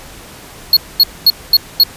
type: tone bursts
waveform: square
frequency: 4329 Hz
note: C#8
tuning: 42 cents flat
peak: -4 dBFS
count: 5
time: 0.73-1.835 s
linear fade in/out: 2 ms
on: 37 ms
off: 230 ms
effects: pink hiss -35 dBFS RMS until 1.96 s + resampled to 32000 Hz